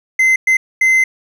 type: tone bursts at uneven times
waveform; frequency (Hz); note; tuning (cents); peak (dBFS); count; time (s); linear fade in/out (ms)
triangle; 2063; C7; -25; -7; 3; 0.19-0.36 / 0.47-0.57 / 0.81-1.04; 5
effects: none